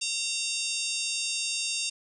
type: harmonic tone with a mistuned harmonic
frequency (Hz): 917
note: A#5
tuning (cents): -29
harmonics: 3 / 4 / 5 / 6 / 7 / 8 / 9 / 10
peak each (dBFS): -34 / -35 / -36 / -37 / -37 / -38 / -39 / -39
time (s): 0.01-1.9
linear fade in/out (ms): 10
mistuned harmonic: 5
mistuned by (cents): +43
effects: none